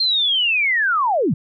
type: linear sweep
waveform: sine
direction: down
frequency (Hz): 4230 to 113.8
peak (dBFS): -15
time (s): 0-1.34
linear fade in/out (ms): 5
effects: none